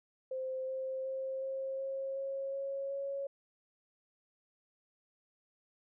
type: tone with pitch steps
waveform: sine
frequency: 521 / 525.5 / 530.1 / 534.7 / 539.4 / 544.1 / 548.8 / 553.6 Hz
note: C5 / C5 / C5 / C5 / C#5 / C#5 / C#5 / C#5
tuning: -7 / +7 / +23 / +37 / -47 / -32 / -17 / -2 cents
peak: -35 dBFS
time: 0.31-3.27 s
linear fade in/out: 5 ms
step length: 370 ms
effects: none